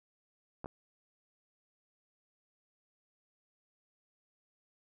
clicks, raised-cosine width 1 ms, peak -27 dBFS, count 2, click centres 0.644 / 0.659 s, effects none

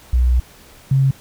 sine tone pair in turn, 61.74 / 134.97 Hz, B1 / C#3, 0 / -46 cents, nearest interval octave + major second, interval 1354 cents, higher second, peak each -11 dBFS, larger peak neither, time 0.13-0.4 / 0.91-1.11 s, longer first, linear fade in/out 5 ms, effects pink hiss -45 dBFS RMS until 1.2 s

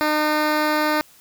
10% pulse tone with notch filter, 304.1 Hz, D#4, 40 cents flat, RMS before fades -20 dBFS, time 0.01-1.01 s, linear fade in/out 0 ms, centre 8300 Hz, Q 0.93, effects white hiss -51 dBFS RMS until 1.2 s

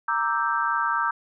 sine chord, E half-diminished seventh, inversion second, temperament equal, 932.3 / 1174.7 / 1318.5 / 1568 Hz, Bb5 / D6 / E6 / G6, 0 / 0 / 0 / 0 cents, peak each -27 dBFS, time 0.08-1.11 s, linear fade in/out 5 ms, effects none

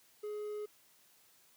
triangle tone with quantisation, 420.1 Hz, G#4, 20 cents sharp, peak -36 dBFS, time 0.23-0.66 s, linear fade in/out 10 ms, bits 11, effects white hiss -66 dBFS RMS until 1.56 s + high-pass 80 Hz 12 dB/octave

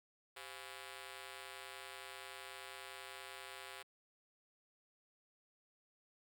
5% pulse ring-modulated tone, 305.7 Hz, D#4, 30 cents flat, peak -34 dBFS, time 0.36-3.83 s, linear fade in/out 10 ms, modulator 218 Hz, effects high-pass 200 Hz 12 dB/octave

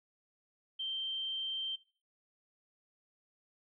sine tone, 3136 Hz, G7, in tune, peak -35 dBFS, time 0.79-1.76 s, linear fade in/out 10 ms, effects noise-tail reverb RT60 0.4 s tail -19 dB re dry

